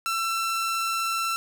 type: tone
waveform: sawtooth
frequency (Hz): 1342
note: E6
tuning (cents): +31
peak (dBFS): -21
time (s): 0.06-1.36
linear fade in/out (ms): 0
effects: none